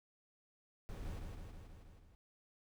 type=noise with echo; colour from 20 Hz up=brown; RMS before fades=-45 dBFS; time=0.89-1.19 s; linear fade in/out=0 ms; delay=160 ms; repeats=6; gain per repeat=-3 dB; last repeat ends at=2.15 s; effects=none